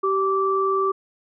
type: tone pair together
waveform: sine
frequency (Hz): 387.2 / 1165.3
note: G4 / D6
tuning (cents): -21 / -14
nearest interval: octave + perfect fifth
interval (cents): 1907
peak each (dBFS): -21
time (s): 0.03-0.92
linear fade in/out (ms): 10
effects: none